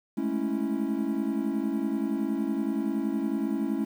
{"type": "chord", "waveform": "triangle", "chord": "A major seventh", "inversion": "third", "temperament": "equal with one note detuned", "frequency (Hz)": [209.3, 220, 277.2, 329.6], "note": ["G#3", "A3", "C#4", "E4"], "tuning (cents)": [14, 0, 0, 0], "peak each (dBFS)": [-31, -30, -28, -30], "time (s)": [0.17, 3.85], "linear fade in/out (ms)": 10, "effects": ["9-bit"]}